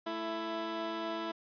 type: tone pair together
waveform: 15% pulse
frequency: 220 / 331.9 Hz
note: A3 / E4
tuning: 0 / +12 cents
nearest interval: perfect fifth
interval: 712 cents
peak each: -37 / -29 dBFS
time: 0.06-1.32 s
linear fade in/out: 10 ms
effects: resampled to 11025 Hz